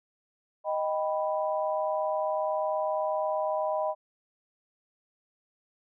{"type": "chord", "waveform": "sine", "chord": "Eb augmented", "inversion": "none", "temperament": "equal", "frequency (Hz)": [622.3, 784, 987.8], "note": ["Eb5", "G5", "B5"], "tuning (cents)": [0, 0, 0], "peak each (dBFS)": [-28, -33, -33], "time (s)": [0.64, 3.95], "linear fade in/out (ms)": 50, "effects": []}